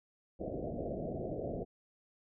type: low-pass noise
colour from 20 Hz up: white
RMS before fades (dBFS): -39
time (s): 0.39-1.65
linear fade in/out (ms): 20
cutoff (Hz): 690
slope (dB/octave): 96
effects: none